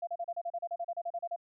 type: tone bursts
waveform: sine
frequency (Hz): 687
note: F5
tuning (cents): -29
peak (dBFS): -32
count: 16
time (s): 0.02-1.362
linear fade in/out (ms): 10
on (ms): 52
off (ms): 34
effects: none